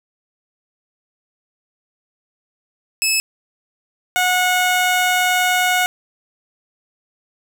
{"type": "tone pair in turn", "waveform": "15% pulse", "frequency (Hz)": [2600, 729.6], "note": ["E7", "F#5"], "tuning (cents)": [-24, -24], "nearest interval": "octave + minor seventh", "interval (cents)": 2200, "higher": "first", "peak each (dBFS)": -8, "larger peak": "neither", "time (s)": [[3.02, 3.2], [4.16, 5.86]], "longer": "second", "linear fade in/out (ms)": 0, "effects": []}